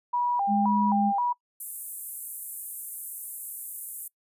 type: tone with vibrato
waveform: sine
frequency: 880 Hz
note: A5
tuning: in tune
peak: -23 dBFS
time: 0.13-1.33 s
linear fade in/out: 10 ms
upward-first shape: square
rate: 1.9 Hz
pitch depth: 170 cents each way
type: tone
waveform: sine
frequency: 207.7 Hz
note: G#3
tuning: in tune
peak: -23 dBFS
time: 0.47-1.13 s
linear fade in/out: 50 ms
type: high-pass noise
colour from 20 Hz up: white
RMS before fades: -35 dBFS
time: 1.6-4.08 s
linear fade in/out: 5 ms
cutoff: 8500 Hz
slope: 48 dB/octave
effects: noise-tail reverb RT60 0.1 s tail -24 dB re dry + resampled to 32000 Hz